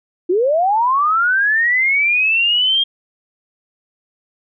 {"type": "linear sweep", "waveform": "sine", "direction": "up", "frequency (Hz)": [335.3, 3237], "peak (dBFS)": -12, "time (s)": [0.29, 2.84], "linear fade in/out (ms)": 10, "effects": []}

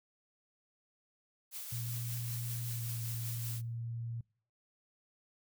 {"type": "noise with tremolo", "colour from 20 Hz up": "blue", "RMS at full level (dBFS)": -42, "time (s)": [1.51, 3.62], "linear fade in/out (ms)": 50, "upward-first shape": "triangle", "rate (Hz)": 5.2, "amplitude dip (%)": 35}
{"type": "tone with pitch glide", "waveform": "sine", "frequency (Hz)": [118.8, 116.36], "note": ["A#2", "A#2"], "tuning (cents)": [33, -3], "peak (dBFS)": -37, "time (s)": [1.72, 4.21], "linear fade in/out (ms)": 5, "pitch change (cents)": -36, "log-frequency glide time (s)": [2.49, 3.02]}
{"effects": ["noise-tail reverb RT60 0.5 s tail -26 dB re dry"]}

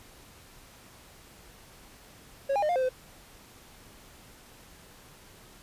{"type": "tone with pitch steps", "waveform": "triangle", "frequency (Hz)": [550, 812, 608, 705, 520, 512], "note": ["C#5", "G#5", "D#5", "F5", "C5", "C5"], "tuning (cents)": [-14, -39, -40, 16, -11, -38], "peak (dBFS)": -22, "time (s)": [2.49, 2.892], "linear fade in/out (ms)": 10, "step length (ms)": 67, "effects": ["pink hiss -53 dBFS RMS until 5.62 s", "resampled to 32000 Hz"]}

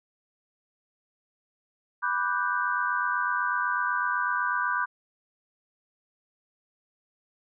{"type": "chord", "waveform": "sine", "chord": "G major seventh", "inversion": "first", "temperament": "equal", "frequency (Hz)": [987.8, 1174.7, 1480, 1568], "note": ["B5", "D6", "F#6", "G6"], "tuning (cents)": [0, 0, 0, 0], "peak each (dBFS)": -30, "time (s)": [2.02, 4.86], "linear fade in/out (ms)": 20, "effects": []}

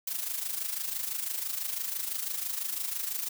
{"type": "noise with amplitude modulation", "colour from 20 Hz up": "blue", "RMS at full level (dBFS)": -31, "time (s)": [0.07, 3.29], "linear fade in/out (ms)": 5, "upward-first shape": "sine", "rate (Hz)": 26, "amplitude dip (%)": 65, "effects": []}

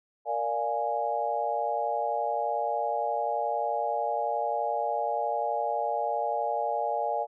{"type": "chord", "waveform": "sine", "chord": "Bb dominant seventh", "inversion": "none", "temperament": "equal", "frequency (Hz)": [466.2, 587.3, 698.5, 830.6], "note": ["Bb4", "D5", "F5", "Ab5"], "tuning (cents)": [0, 0, 0, 0], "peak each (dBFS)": [-35, -32, -31, -30], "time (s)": [0.25, 7.27], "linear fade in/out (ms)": 50, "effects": []}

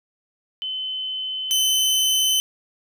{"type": "tone pair in turn", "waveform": ["sine", "sawtooth"], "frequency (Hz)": [3047, 3047], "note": ["G7", "G7"], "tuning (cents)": [-50, -50], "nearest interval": "unison", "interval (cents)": 0, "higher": "neither", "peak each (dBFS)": [-25, -14], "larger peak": "second", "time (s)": [[0.62, 1.51], [1.51, 2.4]], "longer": "neither", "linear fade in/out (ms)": 0, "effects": []}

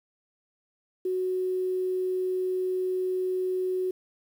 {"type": "tone with quantisation", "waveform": "sine", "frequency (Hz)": 370, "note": "F#4", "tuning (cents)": 0, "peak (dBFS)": -25, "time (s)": [1.05, 3.91], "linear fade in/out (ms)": 5, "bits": 9, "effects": []}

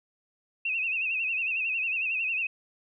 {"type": "tone with vibrato", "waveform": "sine", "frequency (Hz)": 2622, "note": "E7", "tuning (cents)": -10, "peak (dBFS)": -26, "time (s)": [0.65, 2.47], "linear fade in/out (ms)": 5, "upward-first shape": "sine", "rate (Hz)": 11, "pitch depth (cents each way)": 89, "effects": []}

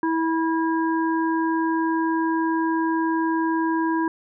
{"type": "harmonic tone", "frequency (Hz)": 325.5, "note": "E4", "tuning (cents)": -22, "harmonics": [1, 3, 5], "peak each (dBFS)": [-21, -25, -31], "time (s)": [0.03, 4.08], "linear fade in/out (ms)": 2, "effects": []}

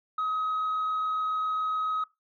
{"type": "tone with frequency modulation", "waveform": "sine", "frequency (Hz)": 1268, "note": "D#6", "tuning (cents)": 32, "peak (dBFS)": -24, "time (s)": [0.18, 2.04], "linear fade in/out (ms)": 5, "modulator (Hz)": 27.2, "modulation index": 0.25, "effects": ["noise-tail reverb RT60 0.2 s tail -20 dB re dry", "tanh soft clip ceiling -24 dBFS"]}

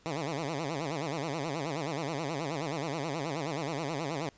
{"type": "tone with vibrato", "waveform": "10% pulse", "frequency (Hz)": 151.3, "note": "D#3", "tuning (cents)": -48, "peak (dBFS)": -24, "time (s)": [0.06, 4.29], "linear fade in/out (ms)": 0, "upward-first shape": "sine", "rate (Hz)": 9.4, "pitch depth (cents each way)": 200, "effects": ["pink hiss -62 dBFS RMS until 4.37 s", "resampled to 16000 Hz"]}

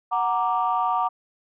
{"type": "chord", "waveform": "sine", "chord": "Gb augmented", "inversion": "none", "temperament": "equal", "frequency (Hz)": [740, 932.3, 1174.7], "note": ["Gb5", "Bb5", "D6"], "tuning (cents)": [0, 0, 0], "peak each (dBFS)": -24, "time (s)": [0.11, 1.09], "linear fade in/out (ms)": 20, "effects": ["tanh soft clip ceiling -12 dBFS"]}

